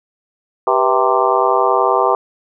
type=harmonic tone with a mistuned harmonic; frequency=130.6 Hz; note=C3; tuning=3 cents flat; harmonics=3 / 4 / 5 / 6 / 7 / 8 / 9; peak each=-19 / -19 / -19 / -19 / -19 / -19 / -19 dBFS; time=0.67-2.15 s; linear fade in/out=2 ms; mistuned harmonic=4; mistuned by=-110 cents; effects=none